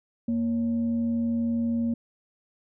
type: tone with frequency modulation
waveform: sine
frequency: 233.1 Hz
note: A#3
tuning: in tune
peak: -23 dBFS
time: 0.28-1.94 s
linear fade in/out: 5 ms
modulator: 323 Hz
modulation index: 0.25
effects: none